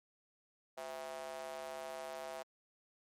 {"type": "tone with high-pass filter", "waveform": "square", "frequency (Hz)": 73, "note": "D2", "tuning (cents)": -10, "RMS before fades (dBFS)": -45, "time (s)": [0.77, 2.43], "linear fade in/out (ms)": 10, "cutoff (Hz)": 640, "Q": 3.4, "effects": ["MP3 64 kbps"]}